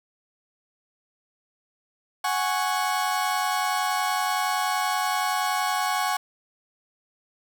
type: chord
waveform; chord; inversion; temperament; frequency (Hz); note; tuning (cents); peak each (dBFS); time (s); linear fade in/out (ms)
35% pulse; F# suspended second; none; equal; 740 / 830.6 / 1108.7; F#5 / G#5 / C#6; 0 / 0 / 0; -26; 2.24-6.17; 5
effects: none